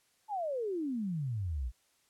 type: exponential sweep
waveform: sine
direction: down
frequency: 886 to 55 Hz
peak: -32 dBFS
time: 0.28-1.72 s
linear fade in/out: 50 ms
effects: white hiss -71 dBFS RMS until 2.09 s + low-pass 11000 Hz 12 dB/octave